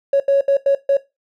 triangle tone bursts at uneven times, 554.4 Hz, C#5, in tune, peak -7 dBFS, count 5, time 0.13-0.2 / 0.28-0.41 / 0.48-0.57 / 0.66-0.75 / 0.89-0.97 s, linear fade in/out 5 ms, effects noise-tail reverb RT60 0.2 s tail -19 dB re dry + tanh soft clip ceiling -9 dBFS

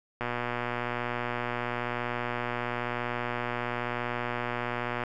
click train, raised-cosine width 0.5 ms, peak -16 dBFS, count 585, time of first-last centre 0.21-5.036 s, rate 121 Hz, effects none

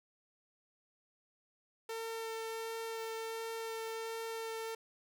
sawtooth tone with vibrato, 450.9 Hz, A4, 42 cents sharp, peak -35 dBFS, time 1.89-4.75 s, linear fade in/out 5 ms, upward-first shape sine, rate 1.4 Hz, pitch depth 9 cents each way, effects none

